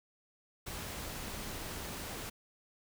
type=tone in noise; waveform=sine; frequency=213.2 Hz; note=G#3; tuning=46 cents sharp; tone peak=-50 dBFS; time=1.22-1.52 s; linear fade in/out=10 ms; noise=pink; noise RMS=-42 dBFS; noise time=0.66-2.3 s; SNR=-11 dB; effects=none